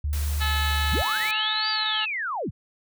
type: tone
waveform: sine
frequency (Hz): 73.42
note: D2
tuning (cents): 0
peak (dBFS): -23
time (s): 0.04-1.02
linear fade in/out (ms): 5
type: noise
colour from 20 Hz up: white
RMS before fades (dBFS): -37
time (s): 0.13-1.31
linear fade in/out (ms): 0
type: harmonic tone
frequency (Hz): 431.6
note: A4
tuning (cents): -33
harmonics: 2 / 3 / 4 / 5 / 6 / 7 / 8 / 9 / 10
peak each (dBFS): -33 / -32 / -30 / -38 / -37 / -35 / -38 / -32 / -38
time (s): 0.4-2.06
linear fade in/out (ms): 20
type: linear two-way sweep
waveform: sine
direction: up then down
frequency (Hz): 32.87 to 4788 to 32.87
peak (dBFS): -26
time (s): 0.91-2.51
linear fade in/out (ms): 20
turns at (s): 1.69
effects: none